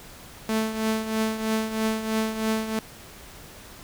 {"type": "tone with tremolo", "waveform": "sawtooth", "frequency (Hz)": 220, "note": "A3", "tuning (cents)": 0, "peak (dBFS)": -17, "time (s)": [0.49, 2.79], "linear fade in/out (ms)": 2, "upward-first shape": "triangle", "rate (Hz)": 3.1, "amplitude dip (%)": 70, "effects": ["pink hiss -45 dBFS RMS until 3.83 s"]}